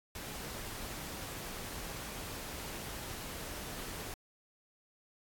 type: noise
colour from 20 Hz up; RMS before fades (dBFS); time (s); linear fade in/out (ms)
pink; -43; 0.15-4.14; 2
effects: AAC 64 kbps